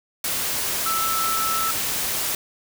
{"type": "tone in noise", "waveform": "sine", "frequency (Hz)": 1318.5, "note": "E6", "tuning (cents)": 0, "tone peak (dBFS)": -23, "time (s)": [0.86, 1.71], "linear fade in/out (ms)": 2, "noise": "white", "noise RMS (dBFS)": -25, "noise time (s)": [0.24, 2.35], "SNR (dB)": -1, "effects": []}